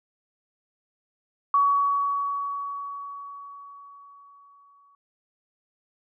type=tone with exponential decay; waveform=sine; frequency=1128 Hz; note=C#6; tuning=30 cents sharp; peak=-16 dBFS; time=1.54-4.95 s; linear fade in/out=2 ms; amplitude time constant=740 ms; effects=none